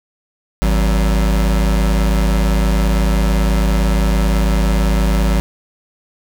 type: tone pair together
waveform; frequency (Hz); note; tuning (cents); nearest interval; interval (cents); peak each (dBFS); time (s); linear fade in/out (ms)
square; 52.98 / 188.3; G#1 / F#3; +35 / +31; octave + minor seventh; 2196; -13 / -21; 0.62-5.4; 0
effects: none